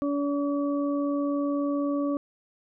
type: harmonic tone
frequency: 285.4 Hz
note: D4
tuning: 49 cents flat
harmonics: 1 / 2 / 4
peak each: -25 / -31 / -37 dBFS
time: 0.02-2.17 s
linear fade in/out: 0 ms
effects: none